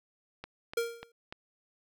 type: click train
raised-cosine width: 0.3 ms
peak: -25 dBFS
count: 4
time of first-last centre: 0.44-1.325 s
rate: 3.39 Hz
type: tone with exponential decay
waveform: square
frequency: 466.2 Hz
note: A#4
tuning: in tune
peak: -26 dBFS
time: 0.77-1.12 s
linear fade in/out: 5 ms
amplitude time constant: 74 ms
effects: none